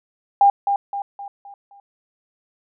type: tone with echo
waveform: sine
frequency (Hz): 802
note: G5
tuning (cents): +39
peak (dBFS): -9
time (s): 0.41-0.5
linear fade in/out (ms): 2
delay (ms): 260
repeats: 5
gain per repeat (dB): -7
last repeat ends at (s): 1.8
effects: none